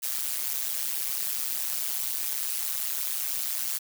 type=noise with amplitude modulation; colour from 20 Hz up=blue; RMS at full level=-26 dBFS; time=0.02-3.79 s; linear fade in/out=20 ms; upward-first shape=sine; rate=140 Hz; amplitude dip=100%; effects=none